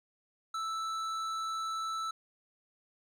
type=tone with hard clipping; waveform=triangle; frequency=1318.5 Hz; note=E6; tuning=in tune; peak=-35 dBFS; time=0.54-2.11 s; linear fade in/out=5 ms; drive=14 dB; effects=none